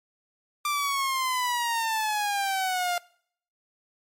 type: exponential sweep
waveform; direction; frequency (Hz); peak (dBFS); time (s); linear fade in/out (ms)
sawtooth; down; 1187 to 698.5; -21; 0.65-2.98; 2
effects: noise-tail reverb RT60 0.6 s tail -23 dB re dry + MP3 64 kbps